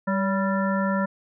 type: harmonic tone with a mistuned harmonic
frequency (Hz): 196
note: G3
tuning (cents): 0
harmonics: 1 / 3 / 5 / 7 / 9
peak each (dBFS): -23 / -28 / -30 / -31 / -33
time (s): 0.07-1.06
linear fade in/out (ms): 10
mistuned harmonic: 3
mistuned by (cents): -53
effects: none